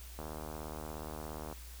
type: click train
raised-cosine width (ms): 1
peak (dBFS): -29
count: 104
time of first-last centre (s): 0.19-1.526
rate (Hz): 77.1
effects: added 60 Hz sine -47 dBFS peak until 1.8 s + white hiss -54 dBFS RMS until 1.8 s